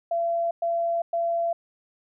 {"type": "tone bursts", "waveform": "sine", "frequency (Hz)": 678, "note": "E5", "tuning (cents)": 49, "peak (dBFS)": -22, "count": 3, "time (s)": [0.11, 1.53], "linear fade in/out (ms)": 5, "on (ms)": 400, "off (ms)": 110, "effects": []}